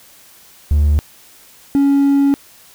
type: tone pair in turn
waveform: triangle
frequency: 74 / 279.4 Hz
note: D2 / C#4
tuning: +14 / +14 cents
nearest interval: octave + major seventh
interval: 2300 cents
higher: second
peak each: -7 dBFS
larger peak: neither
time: 0.71-0.99 / 1.75-2.34 s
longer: second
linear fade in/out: 0 ms
effects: tanh soft clip ceiling -3 dBFS + white hiss -45 dBFS RMS until 2.74 s